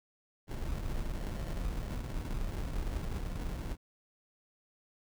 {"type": "noise with sample-and-hold", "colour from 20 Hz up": "brown", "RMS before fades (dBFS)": -36, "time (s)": [0.47, 3.77], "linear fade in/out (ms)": 50, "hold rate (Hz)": 1225, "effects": []}